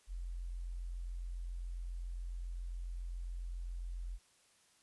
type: tone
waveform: sine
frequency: 43.65 Hz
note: F1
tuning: in tune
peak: -39 dBFS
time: 0.07-4.19 s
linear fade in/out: 50 ms
effects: white hiss -69 dBFS RMS until 4.82 s + resampled to 24000 Hz